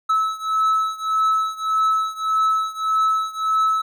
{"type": "beating tone pair", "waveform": "triangle", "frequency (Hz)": [1300, 1301.7], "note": ["E6", "E6"], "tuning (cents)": [-24, -22], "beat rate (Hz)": 1.7, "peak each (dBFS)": [-18, -20], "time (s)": [0.09, 3.82], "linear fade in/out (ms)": 10, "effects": []}